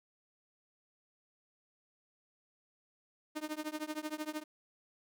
sawtooth tone with tremolo, 306.4 Hz, D#4, 27 cents flat, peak -30 dBFS, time 3.35-4.44 s, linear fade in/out 20 ms, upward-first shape triangle, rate 13 Hz, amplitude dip 100%, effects none

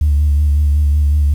sine tone with vibrato, 73.42 Hz, D2, in tune, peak -8 dBFS, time 0.01-1.34 s, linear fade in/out 5 ms, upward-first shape sine, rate 5.4 Hz, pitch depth 42 cents each way, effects tanh soft clip ceiling -6 dBFS + 7-bit

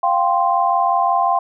sine chord, F suspended second, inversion none, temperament equal, 698.5 / 784 / 1046.5 Hz, F5 / G5 / C6, 0 / 0 / 0 cents, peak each -18 dBFS, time 0.03-1.39 s, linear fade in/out 5 ms, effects none

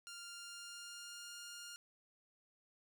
10% pulse tone with pitch glide, 1396.9 to 1410.7 Hz, F6 to F6, 0 to +17 cents, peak -40 dBFS, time 0.07-1.76 s, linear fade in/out 0 ms, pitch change +17 cents, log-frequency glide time 0.34-1.33 s, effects none

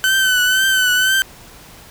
30% pulse tone with vibrato, 1519 Hz, F#6, 45 cents sharp, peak -10 dBFS, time 0.04-1.22 s, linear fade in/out 0 ms, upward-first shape triangle, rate 2 Hz, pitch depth 55 cents each way, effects pink hiss -41 dBFS RMS until 1.9 s

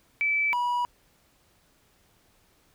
sine / triangle tone pair in turn, 2312 / 972.1 Hz, D7 / B5, -28 / -28 cents, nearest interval octave + minor third, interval 1500 cents, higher first, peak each -22 dBFS, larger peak neither, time 0.21-0.53 / 0.53-0.85 s, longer neither, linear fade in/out 0 ms, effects pink hiss -64 dBFS RMS until 2.74 s

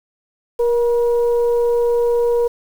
sine tone with frequency modulation, 474 Hz, A#4, 29 cents sharp, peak -13 dBFS, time 0.59-2.48 s, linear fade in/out 10 ms, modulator 486 Hz, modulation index 0.35, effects 7-bit

